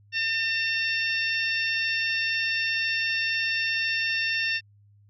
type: harmonic tone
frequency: 903 Hz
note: A5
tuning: 45 cents sharp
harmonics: 2 / 3 / 4 / 5 / 6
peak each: -28 / -27 / -35 / -39 / -33 dBFS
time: 0.12-4.61 s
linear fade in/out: 50 ms
effects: added 102 Hz sine -54 dBFS peak until 5.09 s